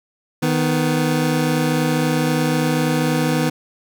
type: tone pair together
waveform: 25% pulse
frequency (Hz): 156.11 / 248.4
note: D#3 / B3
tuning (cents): +6 / +10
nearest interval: minor sixth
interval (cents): 804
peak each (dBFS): -15 / -16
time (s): 0.42-3.5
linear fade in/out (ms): 10
effects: none